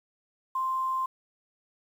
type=tone with quantisation; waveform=sine; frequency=1046.5 Hz; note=C6; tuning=in tune; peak=-26 dBFS; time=0.55-1.06 s; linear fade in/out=5 ms; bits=9; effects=none